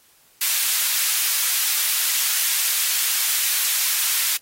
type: high-pass noise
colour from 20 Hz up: white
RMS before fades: -21 dBFS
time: 0.41-4.37 s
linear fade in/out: 5 ms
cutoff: 1700 Hz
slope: 12 dB/octave
effects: white hiss -56 dBFS RMS until 4.41 s + AAC 48 kbps